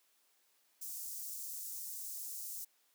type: high-pass noise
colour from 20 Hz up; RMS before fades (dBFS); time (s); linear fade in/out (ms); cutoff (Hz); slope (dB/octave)
white; -44; 0.81-2.65; 10; 6000; 24
effects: white hiss -73 dBFS RMS until 2.94 s + high-pass 300 Hz 12 dB/octave

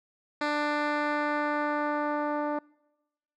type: tone with low-pass filter sweep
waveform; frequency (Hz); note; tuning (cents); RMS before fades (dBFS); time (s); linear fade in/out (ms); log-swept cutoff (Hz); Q
10% pulse; 296; D4; +14; -29; 0.41-2.59; 5; 3800 to 860; 0.9
effects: noise-tail reverb RT60 1.0 s tail -25 dB re dry

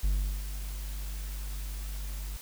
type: tone with ADSR envelope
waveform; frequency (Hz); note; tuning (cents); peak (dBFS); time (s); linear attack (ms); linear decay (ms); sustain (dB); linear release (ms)
triangle; 49; G1; 0; -21; 0.03-2.37; 11; 380; -11; 7
effects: white hiss -47 dBFS RMS until 2.41 s

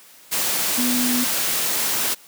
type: tone in noise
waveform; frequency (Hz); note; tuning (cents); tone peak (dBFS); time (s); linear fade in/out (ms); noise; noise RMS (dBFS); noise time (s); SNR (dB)
sine; 246.9; B3; 0; -20; 0.77-1.25; 20; white; -22; 0.31-2.15; -1
effects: white hiss -48 dBFS RMS until 2.27 s + high-pass 150 Hz 12 dB/octave

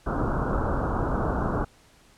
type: low-pass noise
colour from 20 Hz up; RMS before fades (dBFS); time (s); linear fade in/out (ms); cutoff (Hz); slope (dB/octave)
pink; -26; 0.06-1.65; 10; 1500; 96
effects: pink hiss -57 dBFS RMS until 2.17 s + low-pass 10000 Hz 12 dB/octave

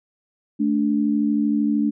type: tone pair together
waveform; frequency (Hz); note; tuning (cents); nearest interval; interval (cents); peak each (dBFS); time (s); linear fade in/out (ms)
sine; 218 / 291; A3 / D4; -16 / -16; perfect fourth; 500; -20; 0.59-1.91; 20
effects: none

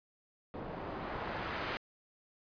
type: noise with low-pass filter sweep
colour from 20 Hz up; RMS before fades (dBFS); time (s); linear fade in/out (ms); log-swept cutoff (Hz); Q
white; -40; 0.54-1.77; 0; 600 to 2100; 0.77
effects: resampled to 11025 Hz

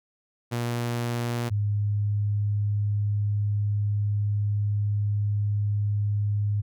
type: tone pair in turn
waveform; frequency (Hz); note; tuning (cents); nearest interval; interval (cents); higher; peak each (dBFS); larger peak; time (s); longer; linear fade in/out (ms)
sawtooth / sine; 119.2 / 103.26; A#2 / G#2; +39 / -9; major second; 248; first; -22 / -22; neither; 0.51-1.5 / 1.5-6.62; second; 20
effects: none

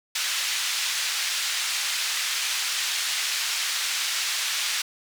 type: band-pass noise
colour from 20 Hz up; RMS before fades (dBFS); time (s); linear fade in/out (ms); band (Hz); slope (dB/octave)
white; -27; 0.15-4.82; 5; 1700 to 5500; 12
effects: none

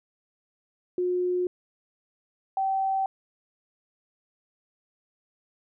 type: tone pair in turn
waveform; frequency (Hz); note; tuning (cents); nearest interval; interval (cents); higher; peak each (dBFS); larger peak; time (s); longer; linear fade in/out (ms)
sine; 360 / 772.1; F#4 / G5; -47 / -26; octave + minor second; 1321; second; -23; neither; 0.98-1.47 / 2.57-3.06; neither; 2
effects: none

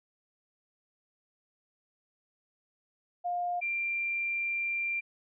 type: tone pair in turn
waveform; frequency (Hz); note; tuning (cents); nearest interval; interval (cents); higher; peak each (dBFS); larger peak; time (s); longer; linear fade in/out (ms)
sine; 707 / 2373; F5 / D7; +21 / +17; octave + major sixth; 2096; second; -29 / -29; neither; 3.24-3.61 / 3.61-5.01; second; 20
effects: none

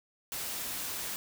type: noise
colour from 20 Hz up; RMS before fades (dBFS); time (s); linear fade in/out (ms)
white; -37; 0.32-1.16; 0
effects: none

